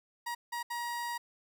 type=tone bursts at uneven times; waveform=30% pulse; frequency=951 Hz; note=A#5; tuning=34 cents sharp; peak=-32 dBFS; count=3; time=0.26-0.35 / 0.52-0.63 / 0.7-1.18 s; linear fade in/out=10 ms; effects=none